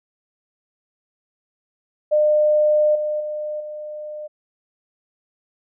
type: tone with level steps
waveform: sine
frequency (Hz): 604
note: D5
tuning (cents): +48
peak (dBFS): -13 / -20 / -24 / -29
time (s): 2.11-4.28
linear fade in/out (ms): 20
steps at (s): 2.95 / 3.2 / 3.6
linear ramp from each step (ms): 5
effects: none